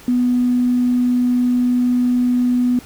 triangle tone, 246.9 Hz, B3, in tune, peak -9 dBFS, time 0.08-2.79 s, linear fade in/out 2 ms, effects tanh soft clip ceiling -11 dBFS + pink hiss -42 dBFS RMS until 2.85 s

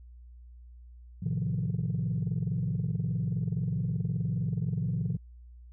sine chord, F dominant seventh, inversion first, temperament equal, 110 / 130.81 / 155.56 / 174.61 Hz, A2 / C3 / Eb3 / F3, 0 / 0 / 0 / 0 cents, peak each -32 dBFS, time 1.22-5.17 s, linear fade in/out 10 ms, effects tanh soft clip ceiling -22 dBFS + added 60 Hz sine -47 dBFS peak until 5.72 s

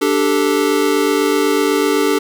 square chord, D suspended fourth, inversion none, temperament equal, 293.7 / 392 / 440 Hz, D4 / G4 / A4, 0 / 0 / 0 cents, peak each -18 dBFS, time 0.01-2.19 s, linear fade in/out 10 ms, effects none

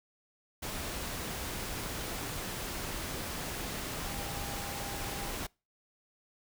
sine tone in noise, 803 Hz, G5, 41 cents sharp, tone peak -46 dBFS, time 4.05-5.32 s, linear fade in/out 10 ms, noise pink, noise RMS -38 dBFS, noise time 0.62-5.47 s, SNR -11 dB, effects noise-tail reverb RT60 0.3 s tail -26 dB re dry

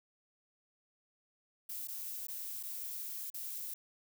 violet noise with dropouts, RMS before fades -42 dBFS, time 1.69-3.74 s, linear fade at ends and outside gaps 5 ms, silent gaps 1.874-1.883 / 2.27-2.283 / 2.629-2.634 / 3.302-3.341 s, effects none

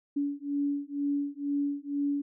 sine beating tone pair, 284 / 286.1 Hz, C#4 / D4, +42 / -45 cents, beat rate 2.1 Hz, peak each -31 dBFS, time 0.16-2.22 s, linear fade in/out 10 ms, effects none

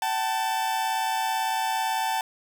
40% pulse tone pair together, 764 / 881.9 Hz, G5 / A5, -45 / +4 cents, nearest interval major second, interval 249 cents, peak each -28 / -25 dBFS, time 0.02-2.21 s, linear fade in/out 2 ms, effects none

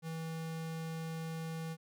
square tone, 162.3 Hz, E3, 27 cents flat, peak -39 dBFS, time 0.02-1.77 s, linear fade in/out 50 ms, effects none

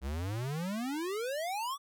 square exponential sweep, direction up, 62.9 to 1174.7 Hz, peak -34 dBFS, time 0.01-1.78 s, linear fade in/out 50 ms, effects none

